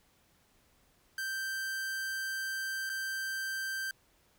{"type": "tone with dropouts", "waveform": "45% pulse", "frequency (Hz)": 1565, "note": "G6", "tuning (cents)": -3, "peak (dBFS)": -34, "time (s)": [1.18, 3.91], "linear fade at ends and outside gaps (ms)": 2, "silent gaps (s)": [2.894, 2.898], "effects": ["pink hiss -68 dBFS RMS until 4.38 s"]}